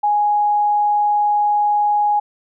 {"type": "tone", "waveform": "sine", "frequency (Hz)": 830.6, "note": "G#5", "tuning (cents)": 0, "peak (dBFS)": -13, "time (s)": [0.03, 2.2], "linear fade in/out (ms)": 10, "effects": []}